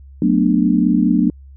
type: chord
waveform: sine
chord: B minor seventh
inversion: second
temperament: just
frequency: 185.21 / 222.2 / 246.9 / 296.3 Hz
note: F#3 / A3 / B3 / D4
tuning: +2 / +17 / 0 / +15 cents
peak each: -17 dBFS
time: 0.22-1.3 s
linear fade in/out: 2 ms
effects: added 68 Hz sine -37 dBFS peak until 1.56 s